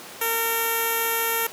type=tone with low-pass filter; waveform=10% pulse; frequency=457.5 Hz; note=A#4; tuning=32 cents flat; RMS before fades=-24 dBFS; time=0.21-1.47 s; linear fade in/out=5 ms; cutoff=12000 Hz; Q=7.8; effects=pink hiss -39 dBFS RMS until 1.52 s + high-pass 300 Hz 12 dB/octave